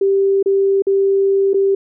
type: tone with dropouts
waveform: sine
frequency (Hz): 392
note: G4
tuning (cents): 0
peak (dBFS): -11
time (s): 0.01-1.75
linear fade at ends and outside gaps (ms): 5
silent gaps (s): 0.428-0.459 / 0.822-0.868 / 1.534-1.542
effects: none